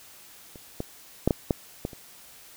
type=clicks; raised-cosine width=2 ms; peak=-30 / -16 / -6 / -8 / -8 / -15 / -29 dBFS; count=7; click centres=0.558 / 0.804 / 1.276 / 1.308 / 1.508 / 1.851 / 1.932 s; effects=white hiss -50 dBFS RMS until 2.56 s